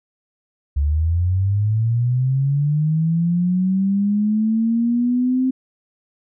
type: linear sweep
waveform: sine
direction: up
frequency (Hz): 69.3 to 261.5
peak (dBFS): -15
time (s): 0.76-5.51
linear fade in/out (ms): 10
effects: none